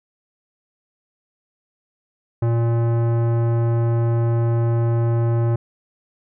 sine tone with tanh clipping, 116.54 Hz, A#2, in tune, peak -18 dBFS, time 2.42-5.56 s, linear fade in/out 5 ms, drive 17 dB, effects none

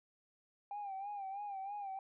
sine tone with vibrato, 797 Hz, G5, 28 cents sharp, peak -39 dBFS, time 0.71-1.99 s, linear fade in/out 2 ms, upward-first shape sine, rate 3.1 Hz, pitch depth 70 cents each way, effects tanh soft clip ceiling -37 dBFS

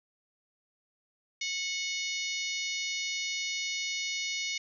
harmonic tone, 732 Hz, F#5, 19 cents flat, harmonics 3 / 4 / 5 / 6 / 7 / 8 / 9, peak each -35 / -40 / -39 / -41 / -41 / -41 / -43 dBFS, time 1.41-4.58 s, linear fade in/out 5 ms, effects none

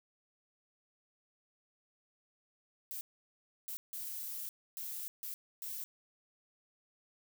violet noise bursts at uneven times, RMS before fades -42 dBFS, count 6, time 2.91-3.01 / 3.68-3.77 / 3.93-4.49 / 4.77-5.08 / 5.23-5.34 / 5.62-5.84 s, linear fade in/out 0 ms, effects none

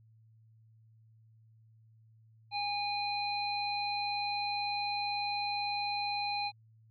harmonic tone, 818 Hz, G#5, 26 cents flat, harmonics 1 / 3 / 5, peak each -34 / -39 / -37 dBFS, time 2.51-6.52 s, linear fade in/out 50 ms, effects added 111 Hz sine -59 dBFS peak until 6.9 s

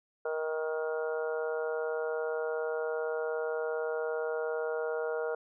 harmonic tone, 157.4 Hz, D#3, 20 cents sharp, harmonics 3 / 4 / 5 / 6 / 7 / 8 / 9, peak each -32 / -37 / -44 / -47 / -49 / -50 / -41 dBFS, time 0.25-5.35 s, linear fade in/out 5 ms, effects none

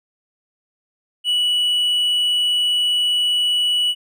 triangle tone, 2945 Hz, F#7, 9 cents flat, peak -14 dBFS, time 1.24-3.95 s, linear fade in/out 50 ms, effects none

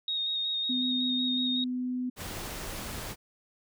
sine tone with vibrato, 3729 Hz, A#7, in tune, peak -28 dBFS, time 0.08-1.64 s, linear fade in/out 2 ms, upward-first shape square, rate 5.4 Hz, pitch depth 16 cents each way
sine tone, 251 Hz, B3, 28 cents sharp, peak -29 dBFS, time 0.69-2.1 s, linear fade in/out 10 ms
pink noise, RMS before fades -38 dBFS, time 2.16-3.16 s, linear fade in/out 50 ms
effects none

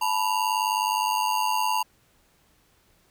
square ring-modulated tone, 932.3 Hz, A#5, in tune, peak -20 dBFS, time 0.01-1.83 s, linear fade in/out 10 ms, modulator 49.7 Hz, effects pink hiss -63 dBFS RMS until 3.1 s

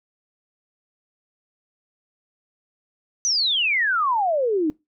sine exponential sweep, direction down, 6160 to 293.7 Hz, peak -18 dBFS, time 3.25-4.7 s, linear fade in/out 0 ms, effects noise-tail reverb RT60 0.2 s tail -22 dB re dry

